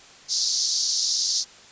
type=band-pass noise; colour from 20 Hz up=pink; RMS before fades=-24 dBFS; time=0.28-1.45 s; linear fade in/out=50 ms; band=4400 to 6400 Hz; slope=48 dB/octave; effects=white hiss -48 dBFS RMS until 1.71 s + resampled to 16000 Hz